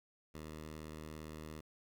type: tone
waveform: 10% pulse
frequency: 77.6 Hz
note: D#2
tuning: 4 cents flat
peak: -38 dBFS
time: 0.34-1.61 s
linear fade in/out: 10 ms
effects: 12-bit